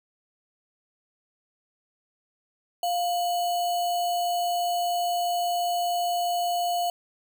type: tone with sample-and-hold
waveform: sine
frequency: 701 Hz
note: F5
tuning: 6 cents sharp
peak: -23 dBFS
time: 2.83-6.9 s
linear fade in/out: 2 ms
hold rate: 3675 Hz
effects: none